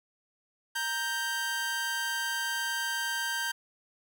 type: tone pair together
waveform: sawtooth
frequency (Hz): 932.3 / 1569.9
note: A#5 / G6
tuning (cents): 0 / +2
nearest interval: major sixth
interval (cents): 902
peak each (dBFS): -33 / -27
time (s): 0.75-3.52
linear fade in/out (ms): 10
effects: none